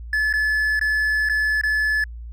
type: tone with dropouts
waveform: triangle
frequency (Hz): 1725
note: A6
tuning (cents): -35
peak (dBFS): -16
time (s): 0.13-2.04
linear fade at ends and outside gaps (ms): 2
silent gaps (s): 0.328-0.337 / 0.794-0.812 / 1.289-1.296 / 1.613-1.635
effects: added 58 Hz sine -32 dBFS peak until 2.32 s